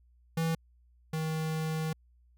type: tone pair in turn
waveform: square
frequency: 163.4 / 158.29 Hz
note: E3 / D#3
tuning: -15 / +30 cents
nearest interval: minor second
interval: 55 cents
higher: first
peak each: -28 / -31 dBFS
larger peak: first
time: 0.37-0.55 / 1.13-1.93 s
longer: second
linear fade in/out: 5 ms
effects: added 60 Hz sine -60 dBFS peak until 2.37 s